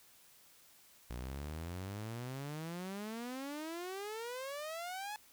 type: exponential sweep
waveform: sawtooth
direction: up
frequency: 58.27 to 860 Hz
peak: -37 dBFS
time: 1.1-5.16 s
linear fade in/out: 0 ms
effects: white hiss -63 dBFS RMS until 5.32 s